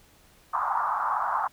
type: band-pass noise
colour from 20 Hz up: pink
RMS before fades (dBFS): -27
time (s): 0.53-1.48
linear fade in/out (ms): 10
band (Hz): 810 to 1300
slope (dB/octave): 48
effects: pink hiss -58 dBFS RMS until 1.52 s